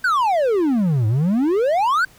triangle exponential two-way sweep, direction down then up, 1568 to 103.83 to 1568 Hz, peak -13 dBFS, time 0.04-2.05 s, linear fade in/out 5 ms, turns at 1.07 s, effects pink hiss -50 dBFS RMS until 2.18 s

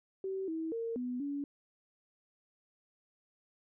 sine tone with pitch steps, 383.4 / 322.6 / 458.8 / 248.1 / 284.2 Hz, G4 / E4 / A#4 / B3 / C#4, -38 / -37 / -28 / +8 / +43 cents, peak -34 dBFS, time 0.24-1.44 s, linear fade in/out 2 ms, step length 240 ms, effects none

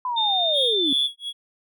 sine linear sweep, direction down, 1020 to 258.2 Hz, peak -23 dBFS, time 0.05-0.93 s, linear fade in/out 2 ms
sine tone with pitch glide, 3632 to 3482 Hz, A#7 to A7, -46 to -19 cents, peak -20 dBFS, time 0.16-1.08 s, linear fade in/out 20 ms, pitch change -73 cents, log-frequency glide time 0.63-0.93 s
triangle tone with tremolo, 3343 Hz, G#7, 11 cents sharp, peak -21 dBFS, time 0.52-1.33 s, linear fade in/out 50 ms, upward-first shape sine, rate 2.7 Hz, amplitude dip 100%
effects none

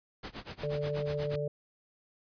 pink noise with tremolo, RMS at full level -40 dBFS, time 0.23-1.36 s, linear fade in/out 5 ms, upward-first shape sine, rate 8.3 Hz, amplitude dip 95%
harmonic tone, 146.83 Hz, D3, in tune, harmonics 1 / 3 / 4, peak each -35 / -35 / -35 dBFS, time 0.63-1.48 s, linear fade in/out 5 ms
effects resampled to 11025 Hz

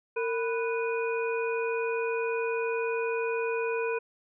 harmonic tone with a mistuned harmonic, 493.9 Hz, B4, in tune, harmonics 1 / 2 / 3 / 5, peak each -28 / -36 / -38 / -36 dBFS, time 0.16-3.99 s, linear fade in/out 10 ms, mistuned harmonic 1, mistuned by -130 cents, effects none

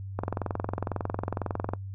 click train, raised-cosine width 1 ms, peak -15 dBFS, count 35, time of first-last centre 0.19-1.735 s, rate 22 Hz, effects noise-tail reverb RT60 0.1 s tail -22 dB re dry + added 97 Hz sine -35 dBFS peak until 1.94 s

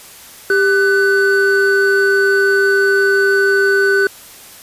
triangle tone pair together, 395.4 / 1501 Hz, G4 / F#6, +15 / +24 cents, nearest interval octave + major seventh, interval 2309 cents, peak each -11 dBFS, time 0.5-4.07 s, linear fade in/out 2 ms, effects white hiss -38 dBFS RMS until 4.62 s + resampled to 32000 Hz

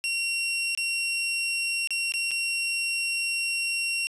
sawtooth tone with dropouts, 2742 Hz, F7, 32 cents flat, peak -22 dBFS, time 0.04-4.07 s, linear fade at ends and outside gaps 0 ms, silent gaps 0.75-0.775 / 1.874-1.906 / 2.121-2.139 / 2.309-2.315 s, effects resampled to 24000 Hz + 10-bit

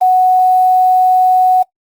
sine tone with quantisation, 740 Hz, F#5, in tune, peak -6 dBFS, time 0.01-1.63 s, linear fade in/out 10 ms, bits 6, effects noise-tail reverb RT60 0.1 s tail -20 dB re dry + Opus 24 kbps

